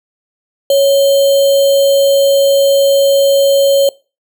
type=tone with sample-and-hold; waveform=sine; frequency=554.4 Hz; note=C#5; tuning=in tune; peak=-6 dBFS; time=0.7-3.89 s; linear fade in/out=2 ms; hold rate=3675 Hz; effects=noise-tail reverb RT60 0.3 s tail -22 dB re dry

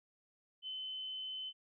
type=tone; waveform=sine; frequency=3047 Hz; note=G7; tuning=50 cents flat; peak=-40 dBFS; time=0.62-1.53 s; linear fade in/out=50 ms; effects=none

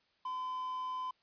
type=tone with quantisation; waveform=triangle; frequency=1019 Hz; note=C6; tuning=46 cents flat; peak=-34 dBFS; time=0.25-1.11 s; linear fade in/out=5 ms; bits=10; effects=white hiss -73 dBFS RMS until 1.22 s + resampled to 11025 Hz

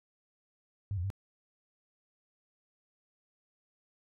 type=tone with pitch steps; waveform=sine; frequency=100.6 / 87 / 97.7 Hz; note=G2 / F2 / G2; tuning=+45 / -6 / -5 cents; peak=-31 dBFS; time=0.91-1.102 s; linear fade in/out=0 ms; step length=64 ms; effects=none

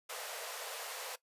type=high-pass noise; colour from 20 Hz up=pink; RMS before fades=-43 dBFS; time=0.09-1.16 s; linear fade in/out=10 ms; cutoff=440 Hz; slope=96 dB/octave; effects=noise-tail reverb RT60 0.1 s tail -18 dB re dry + resampled to 32000 Hz

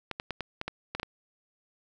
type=clicks; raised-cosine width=0.3 ms; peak=-17 dBFS; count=9; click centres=0.113 / 0.199 / 0.307 / 0.407 / 0.614 / 0.68 / 0.95 / 0.998 / 1.031 s; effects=none

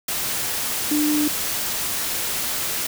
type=tone in noise; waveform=sine; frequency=299.3 Hz; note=D4; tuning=33 cents sharp; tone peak=-18 dBFS; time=0.91-1.28 s; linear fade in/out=5 ms; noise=white; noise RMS=-25 dBFS; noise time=0.08-2.87 s; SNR=+4 dB; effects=none

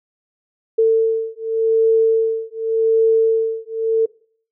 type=beating tone pair; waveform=sine; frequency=447.8 / 448.67 Hz; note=A4 / A4; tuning=+30 / +34 cents; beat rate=0.87 Hz; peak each=-16 dBFS; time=0.78-4.06 s; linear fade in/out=10 ms; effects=noise-tail reverb RT60 0.5 s tail -22 dB re dry

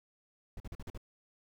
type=noise bursts; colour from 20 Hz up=brown; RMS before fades=-42 dBFS; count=6; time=0.57-0.976 s; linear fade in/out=2 ms; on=31 ms; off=44 ms; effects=none

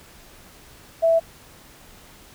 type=tone; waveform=sine; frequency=659.3 Hz; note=E5; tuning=in tune; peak=-14 dBFS; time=1.02-1.2 s; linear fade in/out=20 ms; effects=pink hiss -48 dBFS RMS until 2.34 s

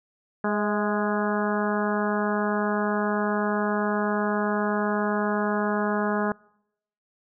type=harmonic tone with a mistuned harmonic; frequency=207.7 Hz; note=G#3; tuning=in tune; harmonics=1 / 2 / 3 / 4 / 5 / 6 / 7 / 8; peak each=-26 / -29 / -31 / -32 / -33 / -34 / -34 / -35 dBFS; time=0.44-6.32 s; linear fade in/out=2 ms; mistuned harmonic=3; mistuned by=+33 cents; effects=noise-tail reverb RT60 0.8 s tail -26 dB re dry

